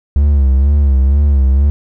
triangle tone with vibrato, 69.3 Hz, C#2, in tune, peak -5 dBFS, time 0.16-1.7 s, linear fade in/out 0 ms, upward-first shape sine, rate 2.1 Hz, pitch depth 87 cents each way, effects none

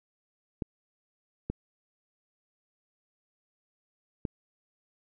clicks, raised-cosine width 3 ms, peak -18 dBFS, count 3, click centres 0.622 / 1.5 / 4.252 s, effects none

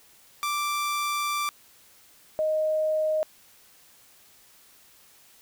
sawtooth / sine tone pair in turn, 1174.7 / 622.3 Hz, D6 / D#5, 0 / 0 cents, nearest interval major seventh, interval 1100 cents, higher first, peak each -22 dBFS, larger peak neither, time 0.43-1.49 / 2.39-3.23 s, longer first, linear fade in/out 0 ms, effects white hiss -56 dBFS RMS until 5.41 s

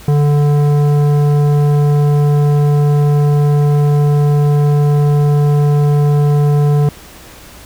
triangle tone with tanh clipping, 146.1 Hz, D3, 9 cents flat, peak -10 dBFS, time 0.08-6.89 s, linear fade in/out 2 ms, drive 17 dB, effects added 60 Hz sine -43 dBFS peak until 7.65 s + pink hiss -37 dBFS RMS until 7.65 s

